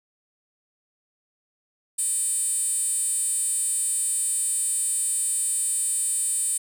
10% pulse tone with high-pass filter, 610 Hz, D#5, 34 cents flat, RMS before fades -25 dBFS, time 1.98-6.58 s, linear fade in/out 10 ms, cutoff 8700 Hz, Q 6.3, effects none

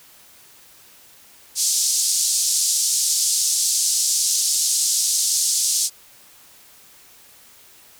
white band-pass noise, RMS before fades -20 dBFS, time 1.55-5.9 s, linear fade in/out 50 ms, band 4800 to 8900 Hz, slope 24 dB/octave, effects white hiss -49 dBFS RMS until 7.99 s

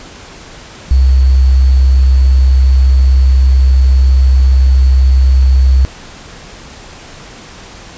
sine tone with sample-and-hold, 65.41 Hz, C2, in tune, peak -4 dBFS, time 0.91-5.85 s, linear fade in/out 0 ms, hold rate 4410 Hz, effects pink hiss -33 dBFS RMS until 7.97 s + resampled to 16000 Hz

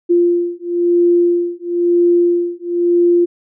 sine beating tone pair, 347.2 / 348.2 Hz, F4 / F4, -10 / -5 cents, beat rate 1 Hz, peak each -14 dBFS, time 0.09-3.26 s, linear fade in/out 20 ms, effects none

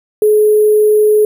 sine tone with sample-and-hold, 424.2 Hz, G#4, 37 cents sharp, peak -6 dBFS, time 0.22-1.25 s, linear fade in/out 2 ms, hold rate 11025 Hz, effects none

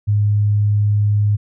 sine tone, 103.83 Hz, G#2, in tune, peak -12 dBFS, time 0.07-1.37 s, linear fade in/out 20 ms, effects none

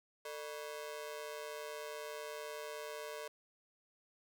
sawtooth ring-modulated tone, 523.3 Hz, C5, in tune, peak -36 dBFS, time 0.25-3.28 s, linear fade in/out 5 ms, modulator 75.3 Hz, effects none

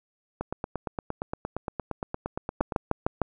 two click trains, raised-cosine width 1 ms, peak -16 / -9 dBFS, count 21 / 5, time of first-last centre 0.41-2.722 / 2.61-3.217 s, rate 8.65 / 6.59 Hz, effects none

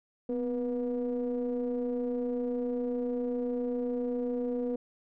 triangle ring-modulated tone, 118.1 Hz, A#2, 23 cents sharp, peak -24 dBFS, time 0.29-4.76 s, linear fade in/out 5 ms, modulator 368 Hz, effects none

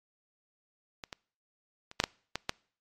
clicks, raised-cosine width 0.2 ms, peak -22 / -22 / -28 / -6 / -8 / -14 / -11 dBFS, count 7, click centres 1.038 / 1.128 / 1.914 / 2.001 / 2.039 / 2.356 / 2.494 s, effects noise-tail reverb RT60 0.5 s tail -25 dB re dry + MP3 64 kbps

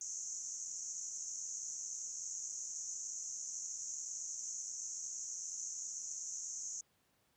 white band-pass noise, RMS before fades -44 dBFS, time 0.01-6.81 s, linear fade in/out 2 ms, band 6000 to 7000 Hz, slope 96 dB/octave, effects pink hiss -75 dBFS RMS until 7.36 s + high-pass 80 Hz 12 dB/octave

